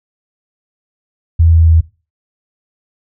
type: tone with pitch steps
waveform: sine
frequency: 82.6 / 81.98 / 81.37 Hz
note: E2 / E2 / E2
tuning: +4 / -9 / -22 cents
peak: -5 dBFS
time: 1.39-1.81 s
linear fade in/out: 10 ms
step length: 140 ms
effects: noise-tail reverb RT60 0.3 s tail -19 dB re dry